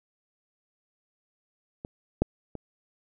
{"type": "clicks", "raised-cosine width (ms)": 2, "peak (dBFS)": [-23, -8, -23], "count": 3, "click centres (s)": [1.849, 2.22, 2.553], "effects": []}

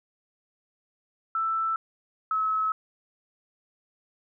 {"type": "tone pair in turn", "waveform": "sine", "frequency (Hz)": [1325, 1291], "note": ["E6", "E6"], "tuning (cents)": [9, -37], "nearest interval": "unison", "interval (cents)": 46, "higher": "first", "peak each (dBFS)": [-24, -23], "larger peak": "second", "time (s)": [[1.35, 1.76], [2.31, 2.72]], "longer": "neither", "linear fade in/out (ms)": 2, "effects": []}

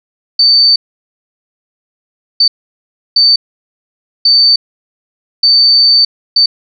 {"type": "tone bursts at uneven times", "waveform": "sine", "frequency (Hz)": 4563, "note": "C#8", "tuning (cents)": 49, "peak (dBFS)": -4, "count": 6, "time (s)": [[0.39, 0.76], [2.4, 2.48], [3.16, 3.36], [4.25, 4.56], [5.43, 6.05], [6.36, 6.46]], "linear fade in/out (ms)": 5, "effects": []}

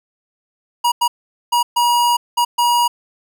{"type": "tone bursts at uneven times", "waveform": "square", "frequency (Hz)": 958, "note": "A#5", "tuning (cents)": 47, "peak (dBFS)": -13, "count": 6, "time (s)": [[0.84, 0.92], [1.01, 1.08], [1.52, 1.63], [1.76, 2.17], [2.37, 2.45], [2.58, 2.88]], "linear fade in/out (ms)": 10, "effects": []}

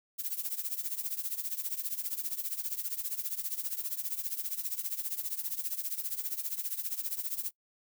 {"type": "noise with tremolo", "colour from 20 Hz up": "violet", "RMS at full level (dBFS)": -32, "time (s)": [0.18, 7.51], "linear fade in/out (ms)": 20, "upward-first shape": "triangle", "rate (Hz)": 15, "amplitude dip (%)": 90, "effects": ["noise-tail reverb RT60 0.1 s tail -22 dB re dry"]}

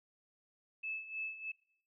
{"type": "tone with tremolo", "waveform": "sine", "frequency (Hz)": 2613, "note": "E7", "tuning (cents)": -16, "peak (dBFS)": -36, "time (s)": [0.83, 1.52], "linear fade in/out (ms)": 10, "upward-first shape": "sine", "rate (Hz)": 3.2, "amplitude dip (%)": 75, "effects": ["noise-tail reverb RT60 0.6 s tail -21 dB re dry"]}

